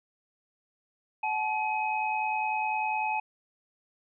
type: tone cluster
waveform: sine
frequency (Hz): 752 / 862 / 2529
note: F#5 / A5 / D#7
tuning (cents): +28 / -36 / +28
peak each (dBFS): -36 / -28 / -33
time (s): 1.23-3.2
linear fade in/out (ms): 5
effects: none